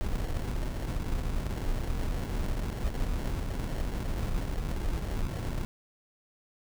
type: noise with sample-and-hold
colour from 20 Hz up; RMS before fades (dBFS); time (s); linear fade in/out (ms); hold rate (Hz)
brown; -31; 0.01-5.65; 0; 1225
effects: none